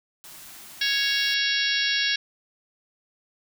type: band-stop noise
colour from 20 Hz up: white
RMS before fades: -44 dBFS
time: 0.24-1.34 s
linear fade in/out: 0 ms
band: 410 to 590 Hz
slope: 96 dB/octave
type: harmonic tone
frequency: 554.4 Hz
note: C#5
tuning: in tune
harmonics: 3 / 4 / 5 / 6 / 7 / 8 / 9 / 10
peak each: -27 / -31 / -30 / -29 / -29 / -31 / -34 / -30 dBFS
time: 0.81-2.16 s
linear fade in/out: 5 ms
effects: none